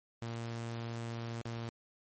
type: tone with dropouts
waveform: sawtooth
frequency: 116.1 Hz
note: A#2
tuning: 7 cents flat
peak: -34 dBFS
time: 0.22-1.69 s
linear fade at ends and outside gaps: 0 ms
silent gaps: 1.414-1.455 s
effects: MP3 32 kbps